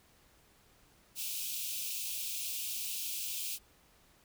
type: high-pass noise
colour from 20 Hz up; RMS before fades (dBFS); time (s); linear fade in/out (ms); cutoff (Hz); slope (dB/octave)
white; -38; 1.15-3.59; 50; 2400; 96
effects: pink hiss -65 dBFS RMS until 4.24 s